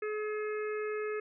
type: harmonic tone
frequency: 425.5 Hz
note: G#4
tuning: 42 cents sharp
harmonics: 1 / 3 / 4 / 5 / 6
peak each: -33 / -43 / -45 / -47 / -49 dBFS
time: 0.02-1.2 s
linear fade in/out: 5 ms
effects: none